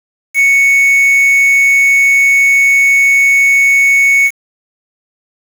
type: tone with quantisation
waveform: triangle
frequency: 2217 Hz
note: C#7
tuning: in tune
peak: -4 dBFS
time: 0.34-4.31 s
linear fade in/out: 50 ms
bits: 4
effects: none